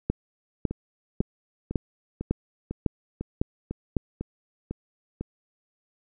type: two click trains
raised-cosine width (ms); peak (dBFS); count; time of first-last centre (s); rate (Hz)
3; -10 / -18; 8 / 10; 0.1-3.967 / 0.71-5.21; 1.81 / 2
effects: none